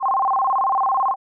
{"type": "tone with vibrato", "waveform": "sine", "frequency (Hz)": 911, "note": "A#5", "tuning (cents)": -40, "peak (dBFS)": -16, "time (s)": [0, 1.16], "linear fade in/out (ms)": 50, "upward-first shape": "square", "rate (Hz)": 18, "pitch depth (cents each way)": 270, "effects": []}